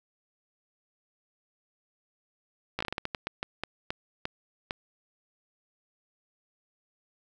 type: slowing click train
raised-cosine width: 0.3 ms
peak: -15 dBFS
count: 15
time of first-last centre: 2.79-4.709 s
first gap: 15 ms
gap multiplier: 1.3
effects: 9-bit